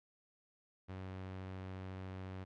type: tone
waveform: sawtooth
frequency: 94 Hz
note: F#2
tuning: 28 cents sharp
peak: -40 dBFS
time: 0.88-2.45 s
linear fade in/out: 20 ms
effects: low-pass 3000 Hz 12 dB/octave